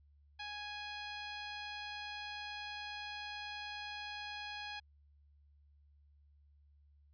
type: tone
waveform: 10% pulse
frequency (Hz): 830.6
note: G#5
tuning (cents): 0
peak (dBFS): -34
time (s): 0.39-4.8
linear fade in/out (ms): 10
effects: added 72 Hz sine -63 dBFS peak until 7.13 s + resampled to 11025 Hz